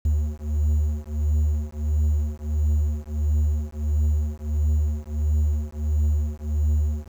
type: beating tone pair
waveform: triangle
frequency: 74.4 / 75.9 Hz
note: D2 / D#2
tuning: +23 / -42 cents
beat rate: 1.5 Hz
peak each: -21 dBFS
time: 0.05-7.08 s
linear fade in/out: 5 ms
effects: 8-bit